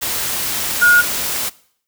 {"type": "tone in noise", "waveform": "sine", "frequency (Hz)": 1438, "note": "F#6", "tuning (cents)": -50, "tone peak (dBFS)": -7, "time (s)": [0.81, 1.02], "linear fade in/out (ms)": 20, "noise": "white", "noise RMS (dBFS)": -21, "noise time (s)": [0.01, 1.5], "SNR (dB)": 11, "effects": ["noise-tail reverb RT60 0.6 s tail -21 dB re dry"]}